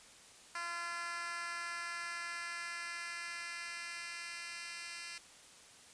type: tone with high-pass filter sweep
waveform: 10% pulse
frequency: 343.1 Hz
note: F4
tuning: 31 cents flat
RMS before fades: -43 dBFS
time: 0.55-5.18 s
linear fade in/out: 2 ms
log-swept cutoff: 1200 to 2800 Hz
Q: 1.4
effects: white hiss -58 dBFS RMS until 5.93 s + resampled to 22050 Hz